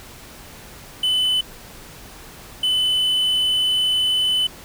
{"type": "tone pair in turn", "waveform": "triangle", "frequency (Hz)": [3014, 3014], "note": ["F#7", "F#7"], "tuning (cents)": [31, 31], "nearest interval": "unison", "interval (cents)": 0, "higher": "neither", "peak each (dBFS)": -15, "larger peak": "neither", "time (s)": [[1.03, 1.41], [2.63, 4.47]], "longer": "second", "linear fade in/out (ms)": 5, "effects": ["pink hiss -41 dBFS RMS until 4.64 s"]}